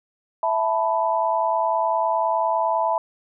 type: chord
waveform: sine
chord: E suspended fourth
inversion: none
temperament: just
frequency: 659.3 / 879 / 988.9 Hz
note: E5 / A5 / B5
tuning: 0 / -2 / +2 cents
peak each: -23 dBFS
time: 0.43-2.98 s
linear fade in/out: 2 ms
effects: none